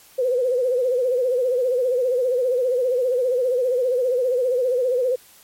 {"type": "tone with vibrato", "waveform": "sine", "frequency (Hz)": 502, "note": "B4", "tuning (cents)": 28, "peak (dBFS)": -17, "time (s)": [0.18, 5.16], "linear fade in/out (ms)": 10, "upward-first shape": "sine", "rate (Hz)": 15, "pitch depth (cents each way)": 84, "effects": ["white hiss -50 dBFS RMS until 5.43 s", "MP3 64 kbps"]}